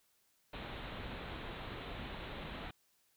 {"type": "low-pass noise", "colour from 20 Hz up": "pink", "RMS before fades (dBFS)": -45, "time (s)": [0.53, 2.71], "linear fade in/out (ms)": 5, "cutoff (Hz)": 4000, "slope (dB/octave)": 96, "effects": ["white hiss -74 dBFS RMS until 3.16 s"]}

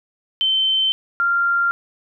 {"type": "tone pair in turn", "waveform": "sine", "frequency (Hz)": [3088, 1389.1], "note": ["G7", "F6"], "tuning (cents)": [-27, -10], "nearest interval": "octave + major second", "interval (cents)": 1383, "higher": "first", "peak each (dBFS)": -15, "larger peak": "neither", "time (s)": [[0.41, 0.92], [1.2, 1.71]], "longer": "neither", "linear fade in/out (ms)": 0, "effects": []}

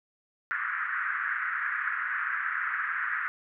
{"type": "band-pass noise", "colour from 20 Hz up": "white", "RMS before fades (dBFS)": -31, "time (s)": [0.51, 3.28], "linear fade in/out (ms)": 0, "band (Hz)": [1300, 1800], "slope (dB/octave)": 48, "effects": []}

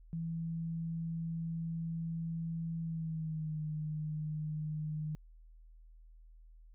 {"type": "tone with pitch glide", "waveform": "sine", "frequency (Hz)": [164.81, 153.77], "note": ["E3", "D#3"], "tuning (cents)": [0, -20], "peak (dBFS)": -35, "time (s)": [0.13, 5.15], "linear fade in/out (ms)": 0, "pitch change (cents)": -120, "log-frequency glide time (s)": [2.8, 3.62], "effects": ["added 40 Hz sine -54 dBFS peak until 6.74 s"]}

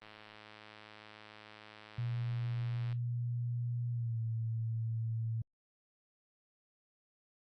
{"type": "click train", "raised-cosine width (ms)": 0.3, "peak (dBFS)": -36, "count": 312, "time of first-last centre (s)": [0.02, 2.927], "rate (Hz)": 107}
{"type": "tone with pitch glide", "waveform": "sine", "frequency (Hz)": [120, 113.26], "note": ["B2", "A#2"], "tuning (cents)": [-49, -49], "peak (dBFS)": -33, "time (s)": [1.98, 5.42], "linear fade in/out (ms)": 5, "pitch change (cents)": -100, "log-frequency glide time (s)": [3.91, 4.2]}
{"effects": ["Opus 32 kbps"]}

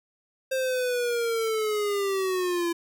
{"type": "linear sweep", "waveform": "square", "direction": "down", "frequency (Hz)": [529, 337.2], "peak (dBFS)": -25, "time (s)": [0.51, 2.73], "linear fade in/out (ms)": 10, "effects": []}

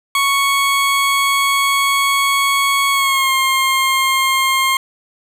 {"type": "tone with pitch glide", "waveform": "20% pulse", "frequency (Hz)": [1108.7, 1065.4], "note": ["C#6", "C6"], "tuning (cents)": [0, 31], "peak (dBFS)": -8, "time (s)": [0.15, 4.77], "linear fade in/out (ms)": 2, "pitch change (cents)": -69, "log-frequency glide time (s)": [2.92, 3.33], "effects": []}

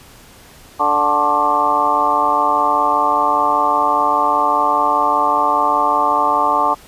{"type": "harmonic tone with a mistuned harmonic", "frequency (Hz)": 146.83, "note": "D3", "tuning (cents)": 0, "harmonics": [2, 3, 4, 5, 6, 7, 8], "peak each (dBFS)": [-28, -28, -24, -21, -17, -18, -18], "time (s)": [0.79, 6.75], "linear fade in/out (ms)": 20, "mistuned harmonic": 7, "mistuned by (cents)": 69, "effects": ["pink hiss -43 dBFS RMS until 6.87 s", "resampled to 32000 Hz"]}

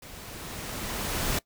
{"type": "noise with level ramp", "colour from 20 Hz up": "pink", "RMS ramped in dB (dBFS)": [-45, -27], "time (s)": [0.02, 1.39], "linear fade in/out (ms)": 5, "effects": ["noise-tail reverb RT60 0.1 s tail -21 dB re dry"]}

